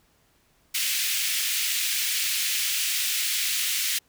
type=high-pass noise; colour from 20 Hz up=pink; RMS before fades=-26 dBFS; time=0.74-3.99 s; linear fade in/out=10 ms; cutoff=2200 Hz; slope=24 dB/octave; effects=pink hiss -64 dBFS RMS until 4.08 s